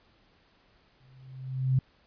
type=tone with exponential growth; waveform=sine; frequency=130.81 Hz; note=C3; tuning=in tune; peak=-19 dBFS; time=1-1.79 s; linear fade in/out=5 ms; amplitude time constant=170 ms; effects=pink hiss -64 dBFS RMS until 2.06 s + resampled to 11025 Hz